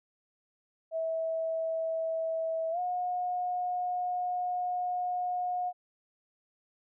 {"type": "tone with pitch glide", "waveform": "sine", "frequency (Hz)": [650, 721.2], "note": ["E5", "F#5"], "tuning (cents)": [-24, -45], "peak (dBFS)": -29, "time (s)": [0.91, 5.73], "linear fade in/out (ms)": 50, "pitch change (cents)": 179, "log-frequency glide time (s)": [2.71, 2.79], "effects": []}